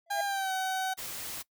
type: tone with exponential growth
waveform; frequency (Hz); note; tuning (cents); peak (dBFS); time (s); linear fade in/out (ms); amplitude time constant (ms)
triangle; 672; E5; +33; -25; 0.06-0.21; 5; 31
type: tone with pitch glide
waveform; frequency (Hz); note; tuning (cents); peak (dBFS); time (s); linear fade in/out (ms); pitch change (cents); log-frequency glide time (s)
30% pulse; 806 to 756.4; G5 to F#5; +48 to +38; -27; 0.1-0.94; 10; -110; 0.24-0.52
type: noise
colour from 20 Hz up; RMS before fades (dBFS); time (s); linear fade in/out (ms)
white; -39; 0.97-1.43; 20
effects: noise-tail reverb RT60 0.1 s tail -21 dB re dry